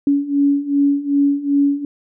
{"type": "beating tone pair", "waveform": "sine", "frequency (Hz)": [281.3, 283.9], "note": ["C#4", "C#4"], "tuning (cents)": [26, 41], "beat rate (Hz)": 2.6, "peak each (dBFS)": [-18, -15], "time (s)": [0.07, 1.85], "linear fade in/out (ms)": 2, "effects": []}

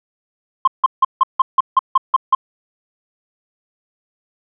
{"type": "tone bursts", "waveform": "sine", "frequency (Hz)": 1056, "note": "C6", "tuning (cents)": 16, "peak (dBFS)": -6, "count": 10, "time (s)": [0.65, 2.35], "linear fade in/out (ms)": 5, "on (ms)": 26, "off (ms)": 160, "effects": ["tanh soft clip ceiling -4 dBFS"]}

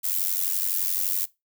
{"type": "noise with amplitude modulation", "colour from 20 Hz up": "violet", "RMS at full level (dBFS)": -22, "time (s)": [0.03, 1.26], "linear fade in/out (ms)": 20, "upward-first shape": "sine", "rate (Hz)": 91.8, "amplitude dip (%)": 85, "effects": ["noise-tail reverb RT60 0.2 s tail -19 dB re dry"]}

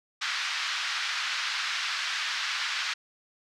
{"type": "band-pass noise", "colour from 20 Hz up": "pink", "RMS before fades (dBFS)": -31, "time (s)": [0.21, 2.94], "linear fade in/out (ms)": 10, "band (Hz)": [1300, 5200], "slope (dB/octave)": 24, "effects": []}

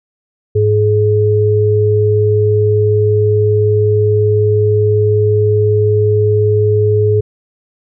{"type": "tone pair together", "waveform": "sine", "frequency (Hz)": [104.1, 422.7], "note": ["G#2", "G#4"], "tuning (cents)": [5, 31], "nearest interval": "2 octaves", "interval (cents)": 2426, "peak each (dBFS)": -11, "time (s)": [0.55, 7.21], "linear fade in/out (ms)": 10, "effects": []}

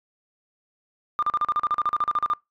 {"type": "tone bursts", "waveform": "sine", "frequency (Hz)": 1200, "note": "D6", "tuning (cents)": 37, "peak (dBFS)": -18, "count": 16, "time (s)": [1.19, 2.335], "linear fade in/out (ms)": 0, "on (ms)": 35, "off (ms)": 39, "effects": ["noise-tail reverb RT60 0.2 s tail -25 dB re dry", "tanh soft clip ceiling -15 dBFS"]}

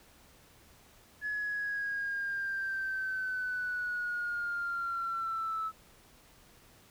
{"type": "linear sweep", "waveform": "sine", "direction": "down", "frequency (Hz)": [1703, 1301], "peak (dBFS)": -31, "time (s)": [1.21, 5.72], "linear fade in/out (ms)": 50, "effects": ["tanh soft clip ceiling -27 dBFS", "pink hiss -60 dBFS RMS until 6.9 s"]}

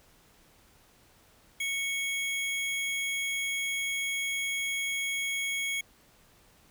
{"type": "tone pair together", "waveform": "square", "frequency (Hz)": [2217, 3286], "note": ["C#7", "G#7"], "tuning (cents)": [0, -19], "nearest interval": "perfect fifth", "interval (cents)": 681, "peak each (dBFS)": [-31, -37], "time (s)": [1.6, 5.81], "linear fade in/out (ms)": 5, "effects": ["pink hiss -61 dBFS RMS until 6.7 s"]}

